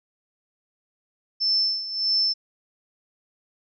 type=tone with tremolo; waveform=sine; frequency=5300 Hz; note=E8; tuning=9 cents sharp; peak=-18 dBFS; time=1.4-2.34 s; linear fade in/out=20 ms; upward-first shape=sine; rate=1.6 Hz; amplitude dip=75%; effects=none